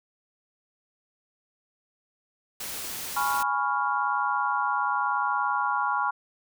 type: noise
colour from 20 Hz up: white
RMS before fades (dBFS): -35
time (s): 2.6-3.43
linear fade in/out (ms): 5
type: chord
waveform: sine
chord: C# dominant seventh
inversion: second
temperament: equal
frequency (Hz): 830.6 / 987.8 / 1108.7 / 1396.9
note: G#5 / B5 / C#6 / E#6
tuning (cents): 0 / 0 / 0 / 0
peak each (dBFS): -29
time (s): 3.16-6.11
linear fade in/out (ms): 10
effects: none